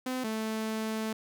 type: tone pair in turn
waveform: sawtooth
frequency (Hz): 255.9 / 219.6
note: C4 / A3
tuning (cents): -38 / -3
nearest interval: minor third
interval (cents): 265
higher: first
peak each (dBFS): -27 / -27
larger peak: neither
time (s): 0.06-0.24 / 0.24-1.13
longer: second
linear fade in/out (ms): 5
effects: none